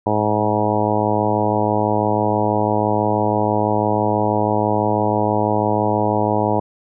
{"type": "harmonic tone with a mistuned harmonic", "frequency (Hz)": 106.1, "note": "G#2", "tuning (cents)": 38, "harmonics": [1, 2, 3, 4, 5, 6, 7, 8, 9], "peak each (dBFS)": [-24, -24, -24, -24, -24, -24, -24, -24, -24], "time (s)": [0.06, 6.6], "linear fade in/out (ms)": 5, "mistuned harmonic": 1, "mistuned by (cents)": 18, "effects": []}